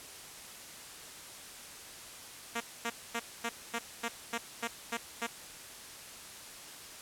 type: tone bursts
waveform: 5% pulse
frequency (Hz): 233.1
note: A#3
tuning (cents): 0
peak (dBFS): -21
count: 10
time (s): 2.55-5.27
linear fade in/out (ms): 10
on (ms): 56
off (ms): 240
effects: white hiss -48 dBFS RMS until 7.01 s + low-pass 11000 Hz 12 dB/octave

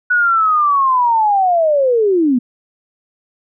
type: linear sweep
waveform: sine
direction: down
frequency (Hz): 1480 to 233.1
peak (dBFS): -10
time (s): 0.1-2.39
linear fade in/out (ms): 10
effects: none

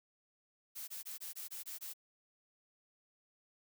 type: noise bursts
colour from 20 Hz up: blue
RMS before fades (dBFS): -45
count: 8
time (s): 0.75-1.937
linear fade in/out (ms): 20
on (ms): 130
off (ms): 21
effects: none

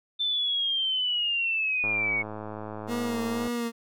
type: linear sweep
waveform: sine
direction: down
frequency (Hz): 3561 to 2201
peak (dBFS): -24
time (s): 0.19-2.23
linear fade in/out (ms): 20
type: click train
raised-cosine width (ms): 1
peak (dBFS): -23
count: 176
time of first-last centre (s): 1.84-3.476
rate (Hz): 107
type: tone with vibrato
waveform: 30% pulse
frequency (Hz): 235.1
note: A#3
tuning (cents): +15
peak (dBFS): -25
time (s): 2.87-3.72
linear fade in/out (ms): 50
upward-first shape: sine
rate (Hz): 2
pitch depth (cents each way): 33
effects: none

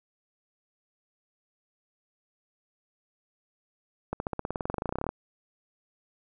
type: accelerating click train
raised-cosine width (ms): 1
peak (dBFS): -16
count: 23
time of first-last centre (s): 4.13-5.091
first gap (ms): 71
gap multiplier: 0.95
effects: none

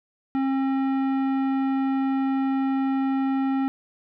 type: tone with tanh clipping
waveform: triangle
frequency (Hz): 268.8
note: C4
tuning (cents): +47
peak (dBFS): -23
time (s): 0.35-3.68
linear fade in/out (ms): 0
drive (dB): 18
effects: none

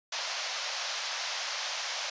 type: band-pass noise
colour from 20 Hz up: white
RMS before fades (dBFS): -35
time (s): 0.12-2.1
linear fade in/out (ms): 5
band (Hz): 550 to 6200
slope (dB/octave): 48
effects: resampled to 16000 Hz

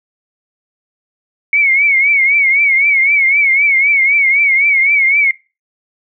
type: tone with vibrato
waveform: sine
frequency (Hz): 2217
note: C#7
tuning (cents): 0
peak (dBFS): -8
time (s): 1.53-5.31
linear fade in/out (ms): 2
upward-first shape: triangle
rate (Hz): 3.9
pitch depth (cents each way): 110
effects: noise-tail reverb RT60 0.3 s tail -22 dB re dry

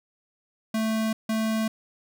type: tone pair in turn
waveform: square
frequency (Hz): 220.6 / 220.6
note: A3 / A3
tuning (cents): +5 / +5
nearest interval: unison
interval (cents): 0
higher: neither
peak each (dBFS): -24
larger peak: neither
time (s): 0.74-1.13 / 1.29-1.68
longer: neither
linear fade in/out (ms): 5
effects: none

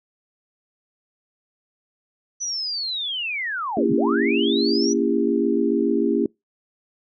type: linear two-way sweep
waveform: sine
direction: down then up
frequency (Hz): 6000 to 117.3 to 6000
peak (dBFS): -24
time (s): 2.4-4.94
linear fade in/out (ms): 20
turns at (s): 3.92
type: chord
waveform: sine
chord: A# diminished seventh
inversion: none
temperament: just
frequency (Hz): 233.1 / 279.7 / 335.6 / 402.8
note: A#3 / C#4 / E4 / G4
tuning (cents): 0 / +16 / +31 / +47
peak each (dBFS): -23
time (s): 3.77-6.26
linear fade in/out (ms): 2
effects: noise-tail reverb RT60 0.2 s tail -26 dB re dry

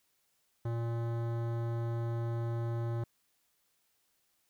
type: tone with hard clipping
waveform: sine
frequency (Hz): 116.54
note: A#2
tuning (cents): 0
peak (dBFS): -34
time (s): 0.65-3.04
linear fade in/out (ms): 5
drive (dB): 17
effects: white hiss -75 dBFS RMS until 4.49 s

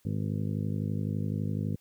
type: harmonic tone with a mistuned harmonic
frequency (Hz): 51.91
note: G#1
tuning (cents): 0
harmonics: 2 / 3 / 4 / 5 / 6 / 7 / 8 / 9 / 10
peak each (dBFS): -32 / -33 / -35 / -39 / -50 / -46 / -52 / -48 / -53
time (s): 0.05-1.76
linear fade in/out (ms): 5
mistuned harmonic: 10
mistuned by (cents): -24
effects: white hiss -68 dBFS RMS until 1.8 s

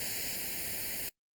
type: noise with comb filter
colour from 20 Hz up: white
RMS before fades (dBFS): -36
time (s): 0-1.09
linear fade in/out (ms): 2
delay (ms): 0.42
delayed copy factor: +1
effects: noise-tail reverb RT60 0.1 s tail -23 dB re dry + Opus 48 kbps

